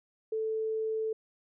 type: tone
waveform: sine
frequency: 440 Hz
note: A4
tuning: in tune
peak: -29 dBFS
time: 0.32-1.13 s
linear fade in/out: 5 ms
effects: none